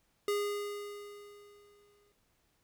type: tone with exponential decay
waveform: square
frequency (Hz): 410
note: G#4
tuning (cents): -22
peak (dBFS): -29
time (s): 0.28-2.12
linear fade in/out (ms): 2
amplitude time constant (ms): 400
effects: pink hiss -74 dBFS RMS until 2.63 s